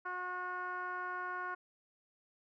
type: tone with low-pass filter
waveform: 10% pulse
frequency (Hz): 362.6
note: F#4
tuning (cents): -35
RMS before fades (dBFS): -40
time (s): 0.05-1.55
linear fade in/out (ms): 10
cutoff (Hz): 1300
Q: 7.3
effects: none